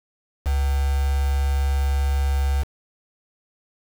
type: tone with quantisation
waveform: sine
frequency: 69.3 Hz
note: C#2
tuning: in tune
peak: -18 dBFS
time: 0.45-2.64 s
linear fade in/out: 20 ms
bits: 5
effects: none